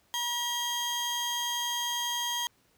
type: tone pair together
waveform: 30% pulse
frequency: 960 / 3226 Hz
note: B5 / G7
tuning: -49 / +49 cents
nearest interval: octave + major sixth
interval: 2098 cents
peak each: -31 / -28 dBFS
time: 0.14-2.47 s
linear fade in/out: 0 ms
effects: pink hiss -67 dBFS RMS until 2.77 s + high-pass 60 Hz 12 dB/octave